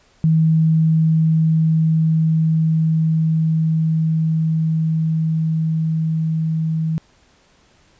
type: tone with level ramp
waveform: sine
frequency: 160 Hz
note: D#3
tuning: 49 cents sharp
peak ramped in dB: -11 to -17 dBFS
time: 0.24-6.98 s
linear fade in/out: 0 ms
effects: pink hiss -55 dBFS RMS until 7.99 s + resampled to 16000 Hz